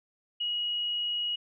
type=tone; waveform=sine; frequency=2900 Hz; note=F#7; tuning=35 cents flat; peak=-28 dBFS; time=0.4-1.36 s; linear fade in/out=10 ms; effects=none